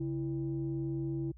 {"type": "tone pair together", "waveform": "sine", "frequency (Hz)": [138.17, 331.4], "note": ["C#3", "E4"], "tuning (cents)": [-5, 9], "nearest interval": "octave + minor third", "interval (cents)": 1514, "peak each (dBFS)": [-34, -34], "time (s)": [0, 1.32], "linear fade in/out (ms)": 10, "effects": ["tanh soft clip ceiling -26 dBFS", "added 60 Hz sine -50 dBFS peak until 1.37 s"]}